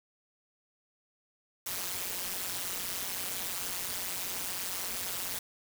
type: noise with amplitude modulation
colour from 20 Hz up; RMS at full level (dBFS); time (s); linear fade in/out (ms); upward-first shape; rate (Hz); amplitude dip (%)
white; -32; 1.66-5.39; 5; sine; 183; 95
effects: none